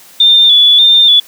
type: tone with vibrato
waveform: sine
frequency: 3520 Hz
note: A7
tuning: in tune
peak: -3 dBFS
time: 0.2-1.2 s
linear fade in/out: 5 ms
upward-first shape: square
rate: 1.7 Hz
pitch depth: 42 cents each way
effects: white hiss -39 dBFS RMS until 1.27 s + high-pass 150 Hz 12 dB/octave